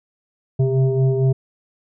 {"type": "tone with frequency modulation", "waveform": "sine", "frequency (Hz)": 130.81, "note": "C3", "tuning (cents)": 0, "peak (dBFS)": -14, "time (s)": [0.59, 1.33], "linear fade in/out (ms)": 10, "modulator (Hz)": 266, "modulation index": 1, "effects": []}